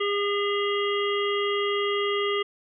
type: harmonic tone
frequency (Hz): 406.2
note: G#4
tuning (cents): -38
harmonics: 1 / 3 / 5 / 7 / 8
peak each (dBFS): -25 / -30 / -32 / -33 / -34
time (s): 0-2.43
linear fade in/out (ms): 10
effects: none